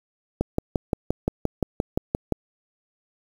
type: click train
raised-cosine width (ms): 2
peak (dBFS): -8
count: 12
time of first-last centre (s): 0.41-2.323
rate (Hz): 5.75
effects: 7-bit